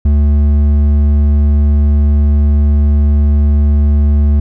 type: tone with hard clipping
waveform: triangle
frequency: 73 Hz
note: D2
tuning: 10 cents flat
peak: -8 dBFS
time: 0.05-4.4 s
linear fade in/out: 5 ms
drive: 10 dB
effects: none